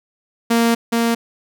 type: tone pair in turn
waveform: sawtooth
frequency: 232 / 232 Hz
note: A#3 / A#3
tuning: -8 / -8 cents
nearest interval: unison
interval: 0 cents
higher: neither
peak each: -9 / -11 dBFS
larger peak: first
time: 0.5-0.75 / 0.92-1.15 s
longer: first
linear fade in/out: 10 ms
effects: none